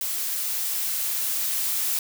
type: noise with level ramp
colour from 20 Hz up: blue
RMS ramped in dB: -28 to -25 dBFS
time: 0.01-1.99 s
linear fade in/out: 2 ms
effects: none